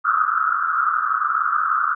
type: band-pass noise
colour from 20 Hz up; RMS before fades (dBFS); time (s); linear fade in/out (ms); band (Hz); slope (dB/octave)
white; -20; 0.04-1.95; 20; 1200 to 1400; 96
effects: none